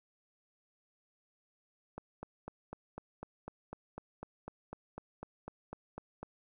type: click train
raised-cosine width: 1 ms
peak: -28 dBFS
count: 18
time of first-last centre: 1.98-6.23 s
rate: 4 Hz
effects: none